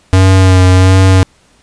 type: tone with vibrato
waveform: square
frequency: 93.5 Hz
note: F#2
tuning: 19 cents sharp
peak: -4 dBFS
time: 0.13-1.23 s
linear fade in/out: 0 ms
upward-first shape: sine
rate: 1.4 Hz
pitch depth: 24 cents each way
effects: pink hiss -49 dBFS RMS until 1.62 s + resampled to 22050 Hz